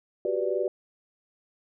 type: chord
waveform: sine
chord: G major seventh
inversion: third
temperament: equal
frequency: 370 / 392 / 493.9 / 587.3 Hz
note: F#4 / G4 / B4 / D5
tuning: 0 / 0 / 0 / 0 cents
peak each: -30 dBFS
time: 0.25-0.68 s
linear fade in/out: 2 ms
effects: none